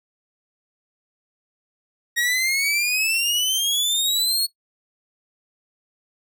sawtooth exponential sweep, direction up, 1879 to 4373 Hz, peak -16 dBFS, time 2.16-4.47 s, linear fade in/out 20 ms, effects noise-tail reverb RT60 0.1 s tail -18 dB re dry

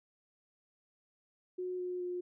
sine tone with pitch steps, 364.5 / 360.9 / 357.4 Hz, F#4 / F#4 / F4, -26 / -43 / +40 cents, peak -35 dBFS, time 1.58-2.21 s, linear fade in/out 10 ms, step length 210 ms, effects none

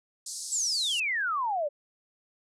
white band-pass noise, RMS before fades -38 dBFS, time 0.26-1 s, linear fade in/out 5 ms, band 4500 to 9600 Hz, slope 48 dB/octave
sine exponential sweep, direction down, 8090 to 555 Hz, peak -26 dBFS, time 0.51-1.69 s, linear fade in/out 20 ms
effects none

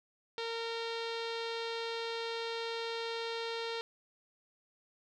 sawtooth tone with low-pass filter, 459.4 Hz, A#4, 25 cents flat, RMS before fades -38 dBFS, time 0.38-3.81 s, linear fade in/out 0 ms, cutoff 4000 Hz, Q 3.1, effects none

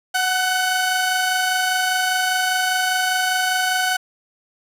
sawtooth tone pair together, 740 / 1505 Hz, F#5 / F#6, 0 / +29 cents, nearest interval octave, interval 1229 cents, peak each -17 / -17 dBFS, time 0.14-3.97 s, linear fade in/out 10 ms, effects resampled to 32000 Hz + 7-bit

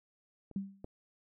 clicks, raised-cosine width 2 ms, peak -37 / -29 dBFS, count 2, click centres 0.513 / 0.844 s
sine tone with exponential decay, 195.8 Hz, G3, 2 cents flat, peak -30 dBFS, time 0.56-0.85 s, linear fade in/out 2 ms, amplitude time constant 61 ms
effects none

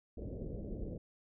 pink low-pass noise, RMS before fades -42 dBFS, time 0.17-0.98 s, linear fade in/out 5 ms, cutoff 560 Hz, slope 48 dB/octave, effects none

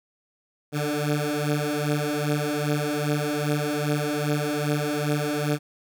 15% pulse beating tone pair, 146.83 / 149.33 Hz, D3 / D3, 0 / +29 cents, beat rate 2.5 Hz, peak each -20 dBFS, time 0.72-5.59 s, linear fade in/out 50 ms, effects none

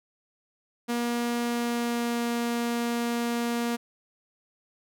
sawtooth tone with pitch glide, 238.1 to 236.3 Hz, A#3 to A#3, +37 to +24 cents, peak -22 dBFS, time 0.88-3.77 s, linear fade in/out 20 ms, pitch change -13 cents, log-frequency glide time 1.41-2.24 s, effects none

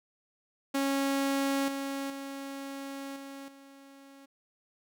sawtooth tone with level steps, 275 Hz, C#4, 14 cents flat, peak -23 / -29 / -34 / -38 / -47 dBFS, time 0.74-4.26 s, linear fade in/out 10 ms, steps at 1.68 / 2.1 / 3.16 / 3.48 s, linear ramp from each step 2 ms, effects none

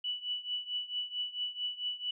sine tone with tremolo, 2960 Hz, F#7, in tune, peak -30 dBFS, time 0.04-2.11 s, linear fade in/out 5 ms, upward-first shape triangle, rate 4.5 Hz, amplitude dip 90%, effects none

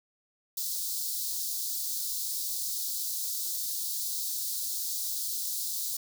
white high-pass noise, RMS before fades -33 dBFS, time 0.57-5.97 s, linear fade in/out 5 ms, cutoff 3900 Hz, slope 48 dB/octave, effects none

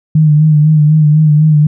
sine tone with vibrato, 152.7 Hz, D#3, 32 cents flat, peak -4 dBFS, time 0.15-1.67 s, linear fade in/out 5 ms, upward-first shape sine, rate 4 Hz, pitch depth 44 cents each way, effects none

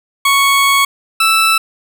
20% pulse tone pair in turn, 1109 / 1318.8 Hz, C#6 / E6, 0 / 0 cents, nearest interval minor third, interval 300 cents, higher second, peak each -4 dBFS, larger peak neither, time 0.25-0.85 / 1.2-1.58 s, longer first, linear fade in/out 5 ms, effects none

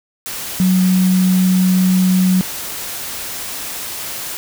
sine tone in noise, 185 Hz, F#3, in tune, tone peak -10 dBFS, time 0.6-2.41 s, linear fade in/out 0 ms, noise white, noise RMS -26 dBFS, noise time 0.26-4.37 s, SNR +13 dB, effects none

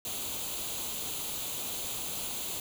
white noise with comb filter, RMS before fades -36 dBFS, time 0.05-2.6 s, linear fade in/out 2 ms, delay 0.28 ms, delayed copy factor +0.65, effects none

